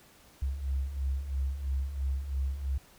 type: beating tone pair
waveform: sine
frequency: 65.41 / 68.41 Hz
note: C2 / C#2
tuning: 0 / -22 cents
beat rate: 3 Hz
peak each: -36 / -30 dBFS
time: 0.42-2.78 s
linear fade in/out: 5 ms
effects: pink hiss -58 dBFS RMS until 2.98 s